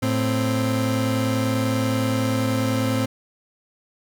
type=tone pair together; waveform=30% pulse; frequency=110.72 / 261.6 Hz; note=A2 / C4; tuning=+11 / 0 cents; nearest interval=octave + minor third; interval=1489 cents; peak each=-20 dBFS; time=0.02-3.06 s; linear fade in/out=10 ms; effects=none